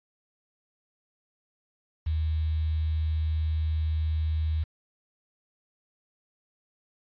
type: tone with quantisation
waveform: sine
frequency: 78.6 Hz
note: D#2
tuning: 18 cents sharp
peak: -24 dBFS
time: 2.06-4.64 s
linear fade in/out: 10 ms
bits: 8
effects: resampled to 11025 Hz